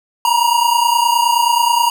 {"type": "tone pair together", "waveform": "square", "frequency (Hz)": [932.3, 961.8], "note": ["A#5", "B5"], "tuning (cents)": [0, -46], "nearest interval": "minor second", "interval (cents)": 54, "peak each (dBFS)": -15, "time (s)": [0.25, 1.9], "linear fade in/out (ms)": 2, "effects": []}